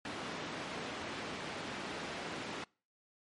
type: band-pass noise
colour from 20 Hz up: pink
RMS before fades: -42 dBFS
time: 0.05-2.64 s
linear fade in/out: 2 ms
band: 190 to 3700 Hz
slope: 12 dB/octave
effects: noise-tail reverb RT60 0.4 s tail -26 dB re dry + MP3 48 kbps